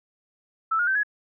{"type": "tone with pitch steps", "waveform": "sine", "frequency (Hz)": [1318.5, 1429.6, 1550, 1680.5], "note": ["E6", "F6", "G6", "G#6"], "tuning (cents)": [0, 40, -20, 20], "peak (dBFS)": -20, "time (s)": [0.71, 1.034], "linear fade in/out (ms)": 10, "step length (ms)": 81, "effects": []}